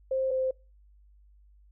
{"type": "tone pair in turn", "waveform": "sine", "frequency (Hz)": [527, 521.2], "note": ["C5", "C5"], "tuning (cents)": [12, -7], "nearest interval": "unison", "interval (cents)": 19, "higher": "first", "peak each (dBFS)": -25, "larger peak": "neither", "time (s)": [[0.11, 0.31], [0.31, 0.51]], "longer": "neither", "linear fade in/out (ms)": 5, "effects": ["noise-tail reverb RT60 0.3 s tail -25 dB re dry", "added 50 Hz sine -55 dBFS peak until 1.71 s"]}